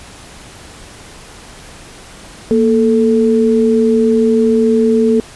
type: tone pair together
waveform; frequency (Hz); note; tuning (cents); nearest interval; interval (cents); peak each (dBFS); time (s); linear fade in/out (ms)
sine; 233.1 / 440; A#3 / A4; 0 / 0; major seventh; 1100; -11; 2.51-5.2; 0
effects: pink hiss -36 dBFS RMS until 5.35 s + resampled to 24000 Hz